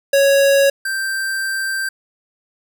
square tone pair in turn, 554.4 / 1568.1 Hz, C#5 / G6, 0 / 0 cents, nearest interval octave + tritone, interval 1800 cents, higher second, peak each -11 / -20 dBFS, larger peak first, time 0.13-0.7 / 0.85-1.89 s, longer second, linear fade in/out 5 ms, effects none

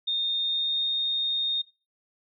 sine tone with pitch glide, 3659 to 3684 Hz, A#7 to A#7, -33 to -21 cents, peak -24 dBFS, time 0.07-1.62 s, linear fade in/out 10 ms, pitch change +12 cents, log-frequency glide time 0.4-0.88 s, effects noise-tail reverb RT60 0.3 s tail -20 dB re dry

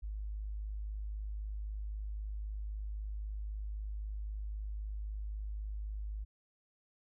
sine tone, 51.91 Hz, G#1, in tune, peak -37 dBFS, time 0.02-6.25 s, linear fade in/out 20 ms, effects none

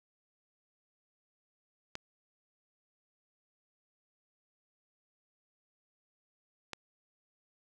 clicks, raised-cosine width 0.2 ms, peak -21 dBFS, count 2, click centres 1.954 / 6.733 s, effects none

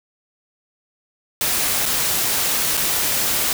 white noise with dropouts, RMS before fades -20 dBFS, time 1.41-3.53 s, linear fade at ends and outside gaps 1 ms, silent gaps 1.856-1.86 / 2.77-2.774 s, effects none

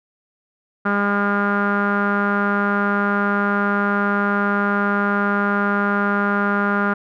sawtooth tone with low-pass filter, 202.5 Hz, G#3, 43 cents flat, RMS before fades -19 dBFS, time 0.85-6.94 s, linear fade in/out 10 ms, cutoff 1400 Hz, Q 6.5, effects none

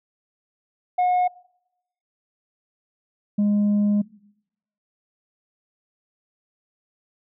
sine tone pair in turn, 724 / 206.1 Hz, F#5 / G#3, -38 / -13 cents, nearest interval octave + minor seventh, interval 2175 cents, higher first, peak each -14 dBFS, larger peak neither, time 0.98-1.28 / 3.38-4.02 s, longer second, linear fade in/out 10 ms, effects noise-tail reverb RT60 0.8 s tail -23 dB re dry + tanh soft clip ceiling -16 dBFS

